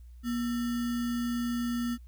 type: tone with sample-and-hold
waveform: sine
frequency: 239.1 Hz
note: A#3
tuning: 44 cents sharp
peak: -28 dBFS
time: 0.23-1.98 s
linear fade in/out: 50 ms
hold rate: 1575 Hz
effects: added 60 Hz sine -46 dBFS peak until 2.07 s + white hiss -73 dBFS RMS until 2.07 s